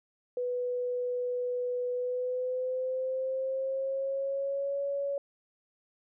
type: tone with pitch glide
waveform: sine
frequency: 493.9 to 560.8 Hz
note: B4 to C#5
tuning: 0 to +20 cents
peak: -29 dBFS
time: 0.37-5.18 s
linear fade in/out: 2 ms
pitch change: +220 cents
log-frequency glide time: 1.92-4.81 s
effects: none